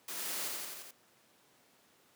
white noise with echo, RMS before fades -41 dBFS, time 0.08-0.48 s, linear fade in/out 5 ms, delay 86 ms, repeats 5, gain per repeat -2 dB, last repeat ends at 0.91 s, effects pink hiss -66 dBFS RMS until 2.15 s + high-pass 200 Hz 12 dB/octave

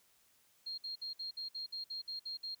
sine tone bursts, 4226 Hz, C8, 16 cents sharp, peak -39 dBFS, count 11, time 0.66-2.55 s, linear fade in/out 10 ms, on 120 ms, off 57 ms, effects white hiss -70 dBFS RMS until 2.6 s

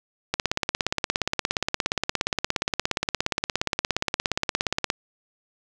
click train, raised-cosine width 0.2 ms, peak -5 dBFS, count 79, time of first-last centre 0.34-4.901 s, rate 17.1 Hz, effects none

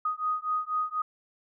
sine beating tone pair, 1244.5 / 1248.6 Hz, D#6 / D#6, 0 / +6 cents, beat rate 4.1 Hz, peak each -30 dBFS, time 0.05-1.02 s, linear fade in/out 5 ms, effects none

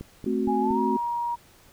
click train, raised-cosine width 3 ms, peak -23 dBFS, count 4, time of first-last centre 0.01-0.708 s, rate 4.3 Hz
sine chord, F# diminished, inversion first, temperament equal, 220 / 261.6 / 370 Hz, A3 / C4 / F#4, 0 / 0 / 0 cents, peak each -27 dBFS, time 0.26-0.97 s, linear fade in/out 5 ms
sine tone with pitch glide, 830.6 to 948.6 Hz, G#5 to A#5, 0 to +30 cents, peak -25 dBFS, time 0.47-1.36 s, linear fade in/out 20 ms, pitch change +230 cents, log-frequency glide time 0.61-0.79 s
effects pink hiss -55 dBFS RMS until 1.72 s

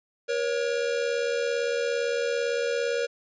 square tone pair together, 476.7 / 554.4 Hz, A#4 / C#5, +39 / 0 cents, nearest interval minor third, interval 261 cents, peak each -27 / -30 dBFS, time 0.28-3.07 s, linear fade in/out 20 ms, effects resampled to 16000 Hz

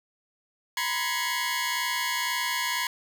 20% pulse tone cluster, 958 / 1020 / 1676 / 2189 Hz, A#5 / C6 / G#6 / C#7, +47 / -44 / +15 / -22 cents, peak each -27 dBFS, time 0.77-2.87 s, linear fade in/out 2 ms, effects none

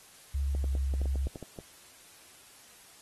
sine tone with pitch glide, 69.3 to 67.68 Hz, C#2 to C#2, 0 to -41 cents, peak -27 dBFS, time 0.34-1.28 s, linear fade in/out 10 ms, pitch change -41 cents, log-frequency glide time 0.53-0.67 s
clicks, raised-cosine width 2 ms, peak -27 dBFS, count 11, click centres 0.55 / 0.642 / 0.752 / 0.939 / 1.016 / 1.057 / 1.157 / 1.27 / 1.358 / 1.427 / 1.588 s
effects white hiss -55 dBFS RMS until 3.01 s + AAC 32 kbps

